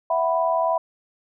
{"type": "chord", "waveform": "sine", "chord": "E suspended second", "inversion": "none", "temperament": "just", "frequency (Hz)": [659.3, 741.7, 988.9], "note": ["E5", "F#5", "B5"], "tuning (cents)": [0, 4, 2], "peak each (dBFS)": [-21, -26, -23], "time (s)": [0.1, 0.78], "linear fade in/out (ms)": 5, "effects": []}